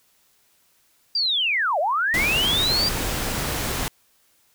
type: linear two-way sweep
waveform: sine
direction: down then up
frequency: 4819 to 554 to 4819 Hz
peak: -19 dBFS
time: 1.15-2.89 s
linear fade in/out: 5 ms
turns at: 1.79 s
type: noise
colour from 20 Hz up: pink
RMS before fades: -26 dBFS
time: 2.14-3.88 s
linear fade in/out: 0 ms
effects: white hiss -62 dBFS RMS until 4.54 s